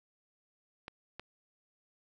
clicks, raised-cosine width 0.3 ms, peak -26 dBFS, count 2, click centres 0.881 / 1.196 s, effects none

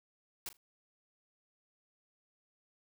white noise with echo, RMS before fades -41 dBFS, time 0.46-0.49 s, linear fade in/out 2 ms, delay 40 ms, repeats 2, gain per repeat -15 dB, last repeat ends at 0.57 s, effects none

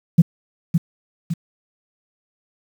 sine tone with echo, 167.2 Hz, E3, 25 cents sharp, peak -4 dBFS, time 0.18-0.22 s, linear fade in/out 10 ms, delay 560 ms, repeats 2, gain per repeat -7 dB, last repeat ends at 1.34 s, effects tanh soft clip ceiling -1 dBFS + 7-bit

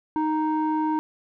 square tone with low-pass filter, 311.1 Hz, D#4, in tune, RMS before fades -24 dBFS, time 0.16-0.99 s, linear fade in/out 0 ms, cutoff 930 Hz, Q 2.6, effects none

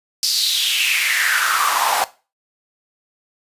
pink noise with high-pass filter sweep, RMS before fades -18 dBFS, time 0.23-2.04 s, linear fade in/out 0 ms, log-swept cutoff 5000 to 760 Hz, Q 5.2, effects noise-tail reverb RT60 0.3 s tail -17 dB re dry + resampled to 32000 Hz

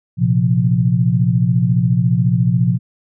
sine chord, Bb suspended second, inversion none, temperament equal, 116.54 / 130.81 / 174.61 Hz, Bb2 / C3 / F3, 0 / 0 / 0 cents, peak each -16 dBFS, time 0.17-2.79 s, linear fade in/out 50 ms, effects none

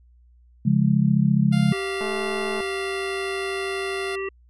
sine chord, Db major, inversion none, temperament just, 138.59 / 173.24 / 207.9 Hz, Db3 / F3 / Ab3, 0 / -14 / +2 cents, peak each -20 / -21 / -20 dBFS, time 0.65-1.73 s, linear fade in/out 10 ms
10% pulse tone, 698.5 Hz, F5, in tune, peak -23 dBFS, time 1.52-4.16 s, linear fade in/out 10 ms
harmonic tone, 388.8 Hz, G4, 14 cents flat, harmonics 1 / 3 / 5 / 7, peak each -27 / -36 / -35 / -36 dBFS, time 1.72-4.29 s, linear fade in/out 5 ms
click train, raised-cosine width 1 ms, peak -20 dBFS, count 129, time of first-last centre 2.01-2.605 s, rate 215 Hz
effects added 60 Hz sine -51 dBFS peak until 4.49 s + resampled to 24000 Hz

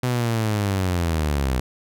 sawtooth linear sweep, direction down, 126.9 to 61.4 Hz, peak -16 dBFS, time 0.03-1.6 s, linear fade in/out 5 ms, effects none

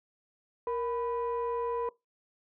sine tone pair together, 469.1 / 994 Hz, A#4 / B5, +11 / +11 cents, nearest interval octave + minor second, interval 1300 cents, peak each -29 / -33 dBFS, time 0.67-1.89 s, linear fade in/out 2 ms, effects noise-tail reverb RT60 0.2 s tail -22 dB re dry + tanh soft clip ceiling -25 dBFS

